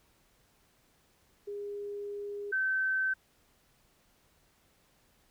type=tone pair in turn; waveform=sine; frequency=407.9 / 1540 Hz; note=G#4 / G6; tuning=-31 / -31 cents; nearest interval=octave + major seventh; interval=2300 cents; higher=second; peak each=-36 / -27 dBFS; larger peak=second; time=1.47-2.52 / 2.52-3.14 s; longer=first; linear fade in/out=10 ms; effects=pink hiss -68 dBFS RMS until 5.3 s